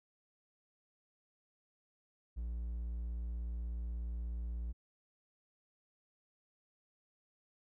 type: tone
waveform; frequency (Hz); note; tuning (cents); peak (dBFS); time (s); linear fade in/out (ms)
triangle; 58.27; A#1; 0; -35; 2.36-4.73; 20
effects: none